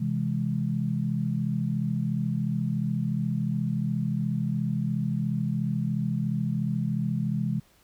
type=chord; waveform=sine; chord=C augmented; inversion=none; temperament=equal; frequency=130.81 / 164.81 / 207.7 Hz; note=C3 / E3 / G#3; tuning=0 / 0 / 0 cents; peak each=-29 dBFS; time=0-7.6 s; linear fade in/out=10 ms; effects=pink hiss -61 dBFS RMS until 7.83 s